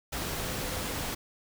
sine tone in noise, 510 Hz, C5, 44 cents flat, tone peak -44 dBFS, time 0.38-0.93 s, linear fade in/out 10 ms, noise pink, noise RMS -34 dBFS, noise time 0.12-1.15 s, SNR -13 dB, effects none

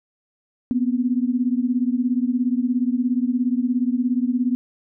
sine beating tone pair, 242 / 259 Hz, B3 / C4, -35 / -17 cents, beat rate 17 Hz, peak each -20 / -22 dBFS, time 0.71-4.55 s, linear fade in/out 0 ms, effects none

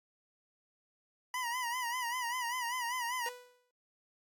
25% pulse tone with vibrato, 975 Hz, B5, 23 cents flat, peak -30 dBFS, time 1.34-3.29 s, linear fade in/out 2 ms, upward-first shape sine, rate 5.1 Hz, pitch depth 87 cents each way
sawtooth tone with exponential decay, 493.9 Hz, B4, in tune, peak -36 dBFS, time 3.26-3.71 s, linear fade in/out 2 ms, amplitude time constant 97 ms
effects AAC 64 kbps

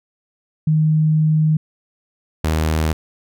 sine / sawtooth tone pair in turn, 155.56 / 78.82 Hz, D#3 / D#2, 0 / +23 cents, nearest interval octave, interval 1177 cents, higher first, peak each -12 dBFS, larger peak neither, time 0.67-1.57 / 2.44-2.93 s, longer first, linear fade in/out 5 ms, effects none

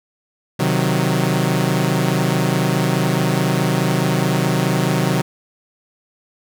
sawtooth chord, C diminished, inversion none, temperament equal, 130.81 / 155.56 / 185 Hz, C3 / Eb3 / Gb3, 0 / 0 / 0 cents, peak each -16 dBFS, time 0.59-5.22 s, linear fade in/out 10 ms, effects none

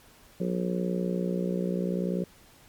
harmonic tone, 60.4 Hz, B1, 38 cents flat, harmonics 3 / 4 / 5 / 6 / 7 / 8 / 9, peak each -28 / -38 / -41 / -35 / -35 / -38 / -37 dBFS, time 0.4-2.24 s, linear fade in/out 5 ms, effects pink hiss -56 dBFS RMS until 2.68 s + MP3 96 kbps

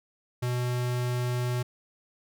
square tone, 123.47 Hz, B2, in tune, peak -27 dBFS, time 0.42-1.63 s, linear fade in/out 10 ms, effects none

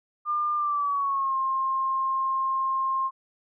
sine tone with pitch glide, 1200 to 1062.9 Hz, D6 to C6, +37 to +27 cents, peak -23 dBFS, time 0.25-3.11 s, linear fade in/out 50 ms, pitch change -210 cents, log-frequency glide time 0.56-1.36 s, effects none

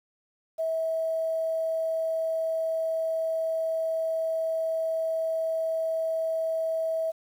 sine tone with quantisation, 648 Hz, E5, 30 cents flat, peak -25 dBFS, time 0.58-7.12 s, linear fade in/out 20 ms, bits 9, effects none

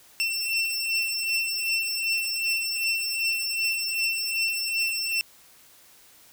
25% pulse beating tone pair, 2694 / 2696.6 Hz, E7 / E7, +37 / +39 cents, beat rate 2.6 Hz, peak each -26 / -22 dBFS, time 0.2-5.21 s, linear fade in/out 0 ms, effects white hiss -54 dBFS RMS until 6.32 s

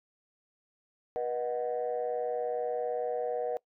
sine chord, B major, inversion none, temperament equal with one note detuned, 484.3 / 622.3 / 740 Hz, B4 / D#5 / F#5, -34 / 0 / 0 cents, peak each -31 / -35 / -35 dBFS, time 1.16-3.57 s, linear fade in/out 0 ms, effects noise-tail reverb RT60 0.1 s tail -22 dB re dry + tanh soft clip ceiling -23 dBFS

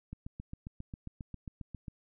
click train, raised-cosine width 5 ms, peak -29 dBFS, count 14, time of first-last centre 0.13-1.882 s, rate 7.42 Hz, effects none

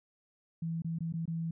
sine tone with dropouts, 164.81 Hz, E3, in tune, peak -32 dBFS, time 0.62-1.51 s, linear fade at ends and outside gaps 5 ms, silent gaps 0.821-0.845 / 0.987-1.005 / 1.125-1.137 / 1.256-1.277 s, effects none

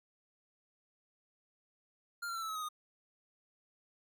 square tone with pitch steps, 1400 / 1370.4 / 1341.4 / 1313.1 / 1285.3 / 1258.1 / 1231.5 Hz, F6 / F6 / E6 / E6 / E6 / D#6 / D#6, +4 / -33 / +30 / -7 / -44 / +19 / -18 cents, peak -38 dBFS, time 2.22-2.689 s, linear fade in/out 10 ms, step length 67 ms, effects none

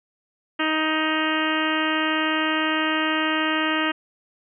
harmonic tone, 313.1 Hz, D#4, 11 cents sharp, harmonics 1 / 2 / 3 / 4 / 5 / 6 / 7 / 8 / 9 / 10, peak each -25 / -31 / -31 / -28 / -29 / -28 / -35 / -33 / -30 / -34 dBFS, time 0.59-3.92 s, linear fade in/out 10 ms, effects none

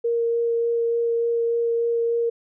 sine tone with vibrato, 466.2 Hz, A#4, in tune, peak -19 dBFS, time 0.04-2.3 s, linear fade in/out 10 ms, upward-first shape sine, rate 3.4 Hz, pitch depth 8 cents each way, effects none

